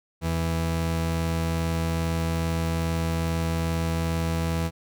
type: tone pair together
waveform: 45% pulse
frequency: 82.41 / 164.82 Hz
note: E2 / E3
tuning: 0 / 0 cents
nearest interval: octave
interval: 1200 cents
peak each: -27 dBFS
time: 0.21-4.71 s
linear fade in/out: 50 ms
effects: none